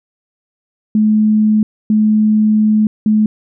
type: tone bursts at uneven times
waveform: sine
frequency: 214.5 Hz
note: A3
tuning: 44 cents flat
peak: -8 dBFS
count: 3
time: 0.95-1.63 / 1.9-2.87 / 3.06-3.26 s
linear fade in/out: 2 ms
effects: none